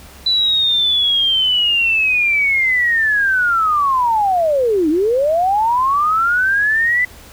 sine linear two-way sweep, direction down then up, 3990 to 294.4 to 2009 Hz, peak -12 dBFS, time 0.26-7.05 s, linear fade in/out 5 ms, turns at 4.89 s, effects added 69 Hz sine -43 dBFS peak until 7.32 s + pink hiss -41 dBFS RMS until 7.32 s

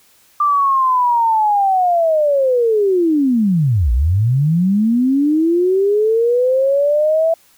sine linear two-way sweep, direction down then up, 1188 to 55 to 663 Hz, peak -11 dBFS, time 0.4-7.34 s, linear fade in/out 5 ms, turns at 3.92 s, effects white hiss -52 dBFS RMS until 7.57 s

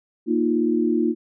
sine chord, Bb suspended fourth, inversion none, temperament just, 233.1 / 310.8 / 349.6 Hz, Bb3 / Eb4 / F4, 0 / -2 / +2 cents, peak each -22 dBFS, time 0.26-1.15 s, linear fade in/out 50 ms, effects none

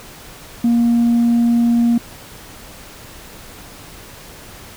sine tone, 235.5 Hz, A#3, 18 cents sharp, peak -9 dBFS, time 0.64-1.98 s, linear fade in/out 5 ms, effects tanh soft clip ceiling -9 dBFS + pink hiss -38 dBFS RMS until 4.76 s

